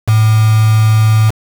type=tone with quantisation; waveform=sine; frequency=109.2 Hz; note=A2; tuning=13 cents flat; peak=-6 dBFS; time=0.07-1.31 s; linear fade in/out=20 ms; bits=3; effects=none